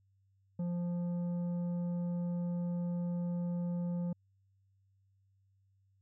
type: tone with tanh clipping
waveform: sine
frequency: 174.61 Hz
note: F3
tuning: in tune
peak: -34 dBFS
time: 0.59-4.13 s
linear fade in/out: 5 ms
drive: 8 dB
effects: added 97 Hz sine -68 dBFS peak until 6.01 s